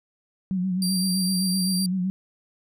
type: tone with vibrato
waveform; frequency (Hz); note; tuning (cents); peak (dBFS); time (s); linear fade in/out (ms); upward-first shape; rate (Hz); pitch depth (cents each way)
sine; 185; F#3; 0; -22; 0.51-2.1; 0; sine; 7.8; 57
type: tone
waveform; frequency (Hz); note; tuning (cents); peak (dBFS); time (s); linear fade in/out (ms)
25% pulse; 4718; D8; +7; -21; 0.82-1.86; 2
effects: none